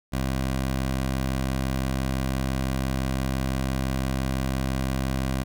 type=tone; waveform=15% pulse; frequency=65.9 Hz; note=C2; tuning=13 cents sharp; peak=-18 dBFS; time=0.12-5.44 s; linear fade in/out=20 ms; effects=none